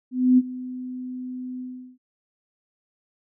sine tone with ADSR envelope, 253.1 Hz, B3, 43 cents sharp, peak -11 dBFS, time 0.11-1.98 s, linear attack 270 ms, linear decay 36 ms, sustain -19 dB, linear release 380 ms, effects none

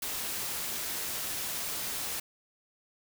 white noise, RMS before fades -35 dBFS, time 0.02-2.2 s, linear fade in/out 5 ms, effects none

